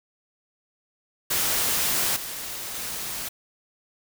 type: noise with level steps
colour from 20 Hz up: white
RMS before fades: -24 / -34 / -32 dBFS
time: 1.3-3.29 s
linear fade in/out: 10 ms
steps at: 2.16 / 2.74 s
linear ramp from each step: 5 ms
effects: none